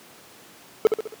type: tone with echo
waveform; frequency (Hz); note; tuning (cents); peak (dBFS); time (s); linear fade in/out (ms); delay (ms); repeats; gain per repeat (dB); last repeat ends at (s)
triangle; 435.6; A4; -17; -9; 0.85-0.87; 0; 68; 4; -6; 1.142
effects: pink hiss -48 dBFS RMS until 1.2 s + high-pass 200 Hz 12 dB/octave